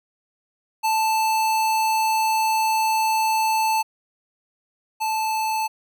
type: tone pair in turn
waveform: square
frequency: 880 / 875.9 Hz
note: A5 / A5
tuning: 0 / -8 cents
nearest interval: unison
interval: 8 cents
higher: first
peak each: -19 / -22 dBFS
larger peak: first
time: 0.83-3.83 / 5-5.68 s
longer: first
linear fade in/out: 20 ms
effects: none